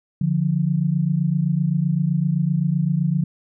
sine tone pair together, 146.83 / 174.61 Hz, D3 / F3, 0 / 0 cents, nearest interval minor third, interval 300 cents, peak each -20 dBFS, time 0.21-3.24 s, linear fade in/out 5 ms, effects none

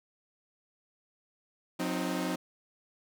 sawtooth chord, C diminished, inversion second, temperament equal with one note detuned, 181.19 / 261.6 / 311.1 Hz, Gb3 / C4 / Eb4, -36 / 0 / 0 cents, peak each -31 dBFS, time 1.79-2.36 s, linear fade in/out 10 ms, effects none

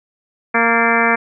harmonic tone with a mistuned harmonic, 231.8 Hz, A#3, 10 cents flat, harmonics 1 / 2 / 3 / 4 / 5 / 6 / 7 / 8 / 9 / 10, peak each -21 / -21 / -21 / -21 / -21 / -21 / -21 / -21 / -21 / -21 dBFS, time 0.54-1.16 s, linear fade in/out 10 ms, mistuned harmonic 8, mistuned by -70 cents, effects none

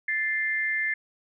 sine tone pair together, 1756.7 / 2093 Hz, A6 / C7, -3 / 0 cents, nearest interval minor third, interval 303 cents, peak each -27 dBFS, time 0.08-0.94 s, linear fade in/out 5 ms, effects none

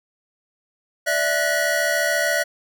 square tone cluster, 589 / 663 / 1474 / 1922 Hz, D5 / E5 / F#6 / B6, +5 / +10 / -7 / -48 cents, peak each -25 dBFS, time 1.06-2.44 s, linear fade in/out 20 ms, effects none

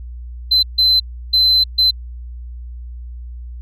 sine tone bursts at uneven times, 4060 Hz, B7, 47 cents sharp, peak -8 dBFS, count 4, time 0.51-0.63 / 0.78-1 / 1.33-1.64 / 1.78-1.91 s, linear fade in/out 10 ms, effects tanh soft clip ceiling -7 dBFS + added 60 Hz sine -28 dBFS peak until 3.61 s

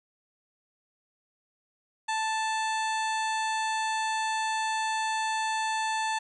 harmonic tone, 880 Hz, A5, in tune, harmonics 1 / 2 / 3 / 4 / 5 / 7 / 8 / 9 / 10, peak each -28 / -34 / -38 / -40 / -42 / -45 / -46 / -47 / -48 dBFS, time 2.08-6.19 s, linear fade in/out 10 ms, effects 11-bit

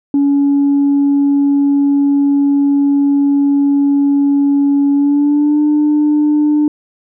sine tone with pitch glide, 282.1 to 298.5 Hz, C#4 to D4, +30 to +28 cents, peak -7 dBFS, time 0.14-6.68 s, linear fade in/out 2 ms, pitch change +98 cents, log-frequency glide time 4.93-5.6 s, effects tanh soft clip ceiling -6 dBFS

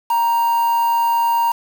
triangle tone with quantisation, 932.3 Hz, A#5, in tune, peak -12 dBFS, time 0.1-1.52 s, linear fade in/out 5 ms, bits 5, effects none

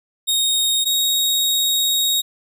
sawtooth tone pair in turn, 3729 / 3764 Hz, A#7 / A#7, 0 / +16 cents, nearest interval unison, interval 16 cents, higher second, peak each -13 dBFS, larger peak neither, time 0.27-0.85 / 0.85-2.22 s, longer second, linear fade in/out 20 ms, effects none

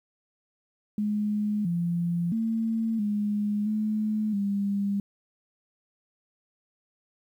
sine tone with pitch steps, 209.4 / 171.9 / 225.1 / 207.5 / 214.4 / 200.3 Hz, G#3 / F3 / A3 / G#3 / A3 / G3, +15 / -27 / +40 / -1 / -45 / +38 cents, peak -24 dBFS, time 0.98-5 s, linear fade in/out 2 ms, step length 670 ms, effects 10-bit

